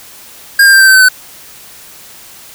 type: tone with pitch steps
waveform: square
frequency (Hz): 1613 / 1595.4 / 1578 / 1560.8 / 1543.7 / 1526.9 / 1510.2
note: G6 / G6 / G6 / G6 / G6 / G6 / F#6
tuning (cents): +49 / +30 / +11 / -8 / -27 / -46 / +35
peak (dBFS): -3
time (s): 0.59-1.087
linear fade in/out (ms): 5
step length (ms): 71
effects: white hiss -35 dBFS RMS until 2.54 s